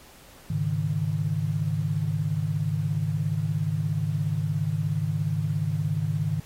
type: chord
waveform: sine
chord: Ab suspended fourth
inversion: none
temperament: equal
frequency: 103.83 / 138.59 / 155.56 Hz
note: Ab2 / Db3 / Eb3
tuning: 0 / 0 / 0 cents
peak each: -29 / -30 / -26 dBFS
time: 0.5-6.4 s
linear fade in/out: 5 ms
effects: pink hiss -51 dBFS RMS until 6.45 s + AAC 48 kbps